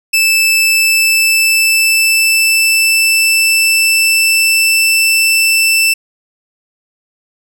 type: tone with pitch glide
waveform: sawtooth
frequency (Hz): 2637 to 2661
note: E7 to E7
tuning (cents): 0 to +16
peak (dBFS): -5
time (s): 0.13-5.94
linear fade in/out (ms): 10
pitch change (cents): +16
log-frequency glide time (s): 0.57-4.99
effects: none